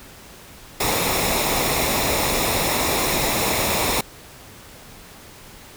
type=noise with comb filter; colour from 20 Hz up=pink; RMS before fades=-21 dBFS; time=0.8-4.01 s; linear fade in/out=5 ms; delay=0.65 ms; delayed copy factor=-0.55; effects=pink hiss -43 dBFS RMS until 5.76 s